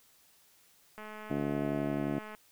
click train, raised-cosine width 0.5 ms, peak -31 dBFS, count 294, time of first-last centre 0.98-2.349 s, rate 214 Hz
harmonic tone, 71.5 Hz, D2, 46 cents flat, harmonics 2 / 3 / 4 / 5 / 6 / 7 / 8 / 9 / 10, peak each -38 / -36 / -34 / -39 / -44 / -48 / -49 / -39 / -47 dBFS, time 1.3-2.19 s, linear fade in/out 5 ms
effects white hiss -64 dBFS RMS until 2.51 s

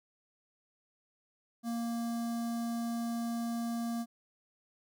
square tone with notch filter, 233.1 Hz, A#3, in tune, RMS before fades -35 dBFS, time 1.63-4.06 s, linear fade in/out 50 ms, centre 2400 Hz, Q 0.7, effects none

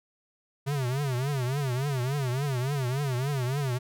square tone with vibrato, 133.5 Hz, C3, 35 cents sharp, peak -27 dBFS, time 0.66-3.79 s, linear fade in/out 20 ms, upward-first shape triangle, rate 3.5 Hz, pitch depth 190 cents each way, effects none

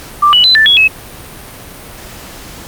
sine tone with pitch steps, 1179 / 2949 / 4026 / 1764 / 3353 / 2579 Hz, D6 / F#7 / B7 / A6 / G#7 / E7, +6 / -6 / +33 / +4 / +16 / -39 cents, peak -4 dBFS, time 0.22-0.88 s, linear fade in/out 10 ms, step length 110 ms, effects pink hiss -31 dBFS RMS until 2.67 s + Opus 48 kbps

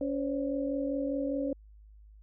sine tone cluster, 280.9 / 522 / 567 Hz, C#4 / C5 / C#5, +23 / -4 / +39 cents, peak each -31 / -35 / -36 dBFS, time 0.01-1.53 s, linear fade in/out 2 ms, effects added 52 Hz sine -51 dBFS peak until 2.22 s

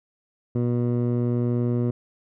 15% pulse tone with low-pass filter, 120.8 Hz, B2, 38 cents flat, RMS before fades -23 dBFS, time 0.55-1.91 s, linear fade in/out 5 ms, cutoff 450 Hz, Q 0.52, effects none

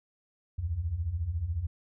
sine beating tone pair, 73.42 / 87.42 Hz, D2 / F2, 0 / +2 cents, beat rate 14 Hz, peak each -35 / -30 dBFS, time 0.58-1.67 s, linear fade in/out 10 ms, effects none

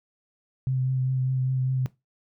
sine tone with vibrato, 130 Hz, C3, 11 cents flat, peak -22 dBFS, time 0.67-1.86 s, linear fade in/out 0 ms, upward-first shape triangle, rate 5 Hz, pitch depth 22 cents each way, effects noise-tail reverb RT60 0.2 s tail -18 dB re dry

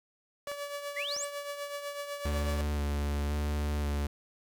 sawtooth tone with tremolo, 574 Hz, D5, 40 cents flat, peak -30 dBFS, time 0.47-2.61 s, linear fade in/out 2 ms, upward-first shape triangle, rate 8 Hz, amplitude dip 60%
clicks, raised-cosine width 0.5 ms, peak -31 dBFS, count 3, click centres 0.474 / 0.516 / 1.165 s
sine exponential sweep, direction up, 1877 to 8480 Hz, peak -33 dBFS, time 0.96-1.25 s, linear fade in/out 10 ms
45% pulse tone with vibrato, 73.1 Hz, D2, 7 cents flat, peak -29 dBFS, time 2.25-4.07 s, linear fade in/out 5 ms, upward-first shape square, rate 0.95 Hz, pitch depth 16 cents each way
effects none

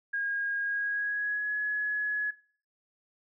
sine tone with pitch glide, 1630 to 1690.4 Hz, G#6 to G#6, -33 to +30 cents, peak -28 dBFS, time 0.13-2.31 s, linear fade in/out 10 ms, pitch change +63 cents, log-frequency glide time 0.61-1.56 s, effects noise-tail reverb RT60 0.5 s tail -20 dB re dry

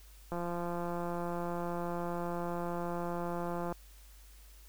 click train, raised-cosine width 1 ms, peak -24 dBFS, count 590, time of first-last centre 0.32-3.725 s, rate 173 Hz, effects added 50 Hz sine -53 dBFS peak until 4.68 s + white hiss -61 dBFS RMS until 4.68 s

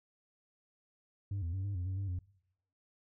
sine tone with pitch steps, 99.3 / 84.2 / 95.4 / 100.2 / 89.2 / 94.5 / 98.3 / 90.1 Hz, G2 / E2 / G2 / G2 / F2 / F#2 / G2 / F#2, +23 / +37 / -47 / +38 / +37 / +37 / +5 / -45 cents, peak -31 dBFS, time 1.31-2.19 s, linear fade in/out 5 ms, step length 110 ms, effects noise-tail reverb RT60 0.8 s tail -24 dB re dry + tanh soft clip ceiling -33 dBFS

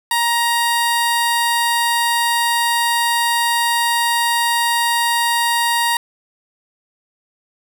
15% pulse tone with notch filter, 940 Hz, A#5, 14 cents sharp, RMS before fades -17 dBFS, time 0.11-5.97 s, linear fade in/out 2 ms, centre 2500 Hz, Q 1.7, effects none

